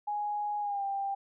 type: tone with pitch glide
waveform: sine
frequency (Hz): 830.6 to 791.3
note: G#5 to G5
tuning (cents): 0 to +16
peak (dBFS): -30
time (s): 0.07-1.15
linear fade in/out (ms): 10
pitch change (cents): -84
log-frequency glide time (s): 0.6-0.84
effects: none